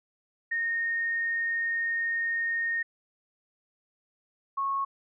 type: tone pair in turn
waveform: sine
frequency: 1846 / 1097.6 Hz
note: A#6 / C#6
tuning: -17 / -17 cents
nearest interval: major sixth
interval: 900 cents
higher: first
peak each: -26 dBFS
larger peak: neither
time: 0.51-2.83 / 4.57-4.85 s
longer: first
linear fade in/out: 10 ms
effects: none